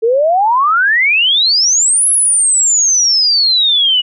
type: exponential two-way sweep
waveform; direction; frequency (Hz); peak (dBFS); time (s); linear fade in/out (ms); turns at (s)
sine; up then down; 434.4 to 11000 to 2892; -8; 0.02-4.02; 20; 2.09
effects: none